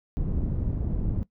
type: low-pass noise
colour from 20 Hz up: pink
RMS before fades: -27 dBFS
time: 0.17-1.23 s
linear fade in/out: 0 ms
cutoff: 200 Hz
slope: 12 dB/octave
effects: noise-tail reverb RT60 0.1 s tail -19 dB re dry